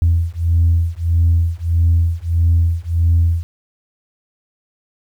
sine beating tone pair, 83.3 / 84.9 Hz, E2 / F2, +19 / -48 cents, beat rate 1.6 Hz, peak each -14 dBFS, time 0.02-3.43 s, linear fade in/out 0 ms, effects tanh soft clip ceiling -6 dBFS + 8-bit

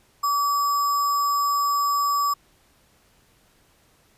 sine tone with sample-and-hold, 1149 Hz, D6, 38 cents flat, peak -19 dBFS, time 0.23-2.34 s, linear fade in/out 10 ms, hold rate 6300 Hz, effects pink hiss -60 dBFS RMS until 4.17 s + resampled to 32000 Hz

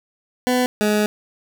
20% pulse tone pair in turn, 250.2 / 210.4 Hz, B3 / G#3, +23 / +23 cents, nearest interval minor third, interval 300 cents, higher first, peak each -11 dBFS, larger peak neither, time 0.47-0.66 / 0.81-1.06 s, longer second, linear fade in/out 0 ms, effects none

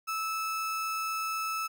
35% pulse tone, 1308 Hz, E6, 14 cents flat, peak -29 dBFS, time 0.07-1.68 s, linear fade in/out 20 ms, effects none

